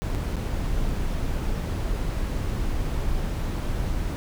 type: noise with dropouts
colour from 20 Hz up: brown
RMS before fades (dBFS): -26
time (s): 0.02-4.16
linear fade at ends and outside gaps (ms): 0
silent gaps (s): 0.149-0.155 / 0.358-0.367
effects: none